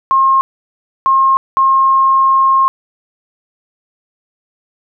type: tone bursts at uneven times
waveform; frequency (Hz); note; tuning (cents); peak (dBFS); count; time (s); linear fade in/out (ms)
sine; 1071; C6; +40; -7; 3; 0.11-0.41 / 1.06-1.37 / 1.57-2.68; 0
effects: none